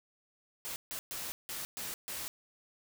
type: noise bursts at uneven times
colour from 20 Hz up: white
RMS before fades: -40 dBFS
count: 6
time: 0.65-0.76 / 0.91-0.99 / 1.11-1.32 / 1.49-1.65 / 1.77-1.94 / 2.08-2.28 s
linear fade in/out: 0 ms
effects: none